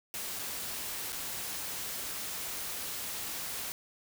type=noise with dropouts; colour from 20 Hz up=white; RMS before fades=-38 dBFS; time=0.14-3.72 s; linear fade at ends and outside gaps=0 ms; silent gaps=0.39-0.394 / 1.122-1.128 s; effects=none